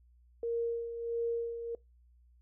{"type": "tone with tremolo", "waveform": "sine", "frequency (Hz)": 466.2, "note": "A#4", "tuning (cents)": 0, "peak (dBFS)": -29, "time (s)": [0.43, 1.75], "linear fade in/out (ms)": 2, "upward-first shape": "sine", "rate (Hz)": 1.5, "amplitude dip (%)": 60, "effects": ["noise-tail reverb RT60 0.2 s tail -23 dB re dry", "added 60 Hz sine -60 dBFS peak until 2.41 s"]}